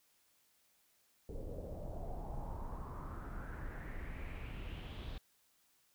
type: noise with low-pass filter sweep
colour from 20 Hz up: brown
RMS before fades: -44 dBFS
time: 1.29-5.18 s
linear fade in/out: 2 ms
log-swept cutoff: 470 to 3700 Hz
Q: 4.2
effects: white hiss -73 dBFS RMS until 5.94 s